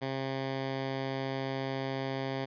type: tone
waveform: 10% pulse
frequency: 134.2 Hz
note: C3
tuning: 44 cents sharp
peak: -24 dBFS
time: 0.01-2.46 s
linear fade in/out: 20 ms
effects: resampled to 11025 Hz